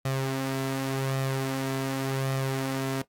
sawtooth tone with flanger, 134.1 Hz, C3, 43 cents sharp, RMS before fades -29 dBFS, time 0.05-3.02 s, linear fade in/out 5 ms, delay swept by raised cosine 1.6 to 4.5 ms, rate 0.88 Hz, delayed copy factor +0.5, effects noise-tail reverb RT60 0.1 s tail -17 dB re dry + AAC 64 kbps

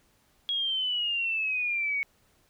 sine exponential sweep, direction down, 3318 to 2217 Hz, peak -26 dBFS, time 0.49-2.03 s, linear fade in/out 0 ms, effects pink hiss -66 dBFS RMS until 2.49 s

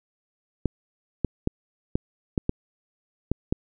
clicks, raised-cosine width 3 ms, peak -9 dBFS, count 8, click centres 0.657 / 1.247 / 1.474 / 1.955 / 2.378 / 2.494 / 3.316 / 3.525 s, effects none

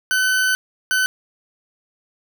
40% pulse tone bursts at uneven times, 1514 Hz, F#6, 39 cents sharp, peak -15 dBFS, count 2, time 0.11-0.55 / 0.91-1.06 s, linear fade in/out 0 ms, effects none

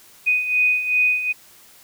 sine beating tone pair, 2489 / 2491.6 Hz, D#7 / D#7, 0 / +2 cents, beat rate 2.6 Hz, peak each -23 / -17 dBFS, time 0.26-1.33 s, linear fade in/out 20 ms, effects white hiss -49 dBFS RMS until 1.83 s

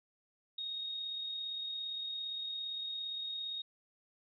sine tone with amplitude modulation, 3734 Hz, A#7, 2 cents sharp, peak -36 dBFS, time 0.58-3.62 s, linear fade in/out 5 ms, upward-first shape sine, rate 37.5 Hz, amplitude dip 30%, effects none

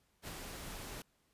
pink noise with ADSR envelope, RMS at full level -44 dBFS, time 0.22-1.02 s, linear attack 52 ms, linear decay 42 ms, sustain -2 dB, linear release 3 ms, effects pink hiss -75 dBFS RMS until 1.33 s + resampled to 32000 Hz

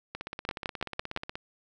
two click trains, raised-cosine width 0.3 ms, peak -20 / -13 dBFS, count 21 / 5, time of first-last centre 0.15-1.355 / 0.49-1.163 s, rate 16.6 / 5.94 Hz, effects none

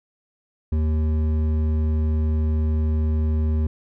triangle tone with hard clipping, 77.78 Hz, D#2, in tune, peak -20 dBFS, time 0.72-3.67 s, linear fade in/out 5 ms, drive 13 dB, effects none

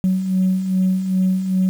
sine beating tone pair, 185 / 187.5 Hz, F#3 / F#3, 0 / +23 cents, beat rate 2.5 Hz, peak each -22 / -15 dBFS, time 0.04-1.69 s, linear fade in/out 0 ms, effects tanh soft clip ceiling -10 dBFS + 7-bit

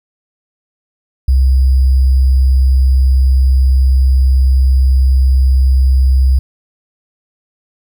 sine tone with sample-and-hold, 65.41 Hz, C2, in tune, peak -6 dBFS, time 1.28-6.39 s, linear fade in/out 5 ms, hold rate 4900 Hz, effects none

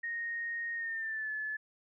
sine tone with pitch glide, 1861 to 1726.4 Hz, A#6 to A6, -3 to -33 cents, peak -34 dBFS, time 0.03-1.57 s, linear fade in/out 10 ms, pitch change -130 cents, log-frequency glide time 0.75-1.31 s, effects none

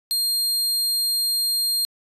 sawtooth tone, 4200 Hz, C8, 6 cents sharp, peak -17 dBFS, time 0.11-1.85 s, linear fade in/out 0 ms, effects resampled to 32000 Hz

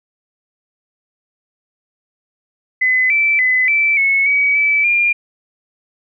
sine tone with pitch steps, 2025 / 2326 / 2018 / 2325 / 2196 / 2268 / 2306 / 2402 Hz, B6 / D7 / B6 / D7 / C#7 / C#7 / D7 / D7, +43 / -17 / +37 / -18 / -17 / +39 / -32 / +38 cents, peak -11 dBFS, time 2.81-5.13 s, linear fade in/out 10 ms, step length 290 ms, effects none

